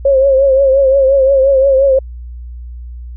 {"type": "tone with vibrato", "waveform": "sine", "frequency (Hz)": 540, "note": "C#5", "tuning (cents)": -45, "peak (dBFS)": -6, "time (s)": [0.05, 1.99], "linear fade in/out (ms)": 5, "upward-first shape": "triangle", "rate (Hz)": 5.7, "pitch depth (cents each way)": 67, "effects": ["added 60 Hz sine -25 dBFS peak until 3.16 s"]}